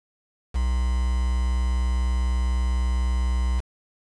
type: tone with quantisation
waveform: triangle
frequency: 62 Hz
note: B1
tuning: 7 cents sharp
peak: -18 dBFS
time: 0.54-3.61 s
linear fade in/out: 20 ms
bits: 6
effects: resampled to 22050 Hz